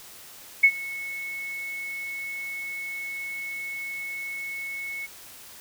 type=tone with ADSR envelope; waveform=sine; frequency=2200 Hz; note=C#7; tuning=14 cents flat; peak=-10 dBFS; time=0.63-5.07 s; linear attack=11 ms; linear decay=65 ms; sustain=-21 dB; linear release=23 ms; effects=white hiss -46 dBFS RMS until 5.6 s

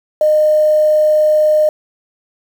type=tone with quantisation; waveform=sine; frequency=612 Hz; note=D#5; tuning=29 cents flat; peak=-8 dBFS; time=0.21-1.69 s; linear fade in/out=2 ms; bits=6; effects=none

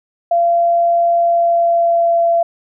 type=tone with pitch glide; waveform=sine; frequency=685 to 678.3 Hz; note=F5 to E5; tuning=-34 to +49 cents; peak=-10 dBFS; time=0.31-2.43 s; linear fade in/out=5 ms; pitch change=-17 cents; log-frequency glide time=1.17-2.24 s; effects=none

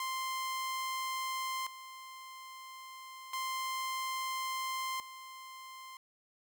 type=tone with tremolo; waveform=sawtooth; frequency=1046.5 Hz; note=C6; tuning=in tune; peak=-31 dBFS; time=0-5.97 s; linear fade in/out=2 ms; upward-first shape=square; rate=0.3 Hz; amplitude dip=75%; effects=12-bit

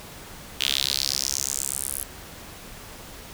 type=tone with high-pass filter sweep; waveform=sawtooth; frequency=68.3 Hz; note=C#2; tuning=25 cents flat; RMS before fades=-27 dBFS; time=0.6-2.04 s; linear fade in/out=10 ms; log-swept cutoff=3100 to 11000 Hz; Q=3.6; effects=pink hiss -42 dBFS RMS until 3.33 s

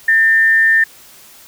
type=tone with frequency modulation; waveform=sine; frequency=1800 Hz; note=A6; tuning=39 cents sharp; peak=-8 dBFS; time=0.08-0.84 s; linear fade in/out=5 ms; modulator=179 Hz; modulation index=0.24; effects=white hiss -42 dBFS RMS until 1.47 s

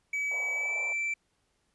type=tone with pitch glide; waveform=triangle; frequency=2284 to 2335 Hz; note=D7 to D7; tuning=-49 to -11 cents; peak=-27 dBFS; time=0.13-1.14 s; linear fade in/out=5 ms; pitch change=+38 cents; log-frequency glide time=0.54-0.81 s
type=band-pass noise; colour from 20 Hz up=pink; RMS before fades=-46 dBFS; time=0.31-0.93 s; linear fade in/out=5 ms; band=500 to 990 Hz; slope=48 dB/octave
effects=pink hiss -74 dBFS RMS until 1.74 s + resampled to 24000 Hz

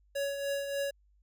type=tone with tremolo; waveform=square; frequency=560 Hz; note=C#5; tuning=18 cents sharp; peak=-30 dBFS; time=0.15-0.91 s; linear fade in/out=10 ms; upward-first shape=triangle; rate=3.4 Hz; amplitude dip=55%; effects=added 50 Hz sine -63 dBFS peak until 1.22 s

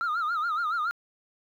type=tone with vibrato; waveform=sine; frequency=1308 Hz; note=E6; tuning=14 cents flat; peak=-23 dBFS; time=0.01-0.91 s; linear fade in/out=0 ms; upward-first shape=sine; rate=7.1 Hz; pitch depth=140 cents each way; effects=tanh soft clip ceiling -24 dBFS + 10-bit

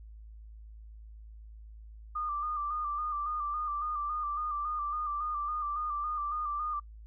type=tone with vibrato; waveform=sine; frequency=1198 Hz; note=D6; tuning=34 cents sharp; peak=-31 dBFS; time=2.15-6.8 s; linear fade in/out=10 ms; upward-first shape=square; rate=3.6 Hz; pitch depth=37 cents each way; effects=noise-tail reverb RT60 0.1 s tail -26 dB re dry + added 54 Hz sine -46 dBFS peak until 7.06 s

